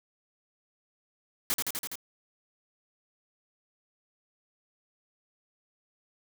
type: noise with echo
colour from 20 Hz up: white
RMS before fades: -28 dBFS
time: 1.5-1.54 s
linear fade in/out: 0 ms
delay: 83 ms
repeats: 5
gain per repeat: -2 dB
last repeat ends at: 1.955 s
effects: none